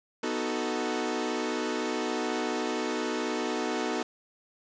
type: chord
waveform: sawtooth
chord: B dominant seventh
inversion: none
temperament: equal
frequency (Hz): 246.9 / 311.1 / 370 / 440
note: B3 / D#4 / F#4 / A4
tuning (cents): 0 / 0 / 0 / 0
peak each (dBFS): -30 / -30 / -31 / -30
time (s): 0.23-4.03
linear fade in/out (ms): 5
effects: resampled to 16000 Hz + 8-bit